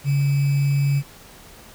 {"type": "tone with sample-and-hold", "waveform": "sine", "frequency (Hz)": 140.4, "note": "C#3", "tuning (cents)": 22, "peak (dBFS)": -16, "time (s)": [0.04, 1.03], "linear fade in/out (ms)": 50, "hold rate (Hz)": 2450, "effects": ["pink hiss -45 dBFS RMS until 1.74 s"]}